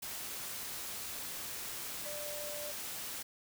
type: tone in noise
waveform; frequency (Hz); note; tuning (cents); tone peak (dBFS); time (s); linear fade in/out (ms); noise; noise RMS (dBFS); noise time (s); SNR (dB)
sine; 591; D5; +11; -43; 2.05-2.72; 10; white; -42; 0.02-3.23; -4
effects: none